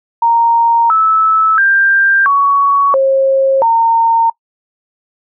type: tone with pitch steps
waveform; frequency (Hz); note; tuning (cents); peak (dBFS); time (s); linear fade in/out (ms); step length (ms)
sine; 929 / 1306 / 1587 / 1121 / 538 / 916; A#5 / E6 / G6 / C#6 / C5 / A#5; -6 / -17 / +21 / +19 / +48 / -31; -7; 0.22-4.3; 5; 680
effects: noise-tail reverb RT60 0.1 s tail -23 dB re dry